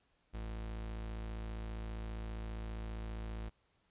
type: tone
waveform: 40% pulse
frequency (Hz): 55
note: A1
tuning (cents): 0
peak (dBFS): -39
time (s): 0.33-3.5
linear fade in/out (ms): 20
effects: pink hiss -75 dBFS RMS until 3.9 s + resampled to 8000 Hz